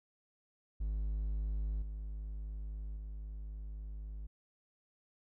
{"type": "tone with level steps", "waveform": "triangle", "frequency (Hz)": 51.91, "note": "G#1", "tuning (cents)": 0, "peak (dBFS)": [-31, -37, -39], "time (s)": [0.8, 4.27], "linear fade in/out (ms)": 10, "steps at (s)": [1.82, 2.97], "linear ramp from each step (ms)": 2, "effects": []}